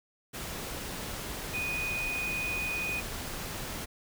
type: tone in noise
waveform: sine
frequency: 2481 Hz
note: D#7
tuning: 6 cents flat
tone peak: -31 dBFS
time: 1.53-3.01 s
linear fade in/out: 20 ms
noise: pink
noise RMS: -38 dBFS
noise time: 0.33-3.86 s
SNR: +4 dB
effects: none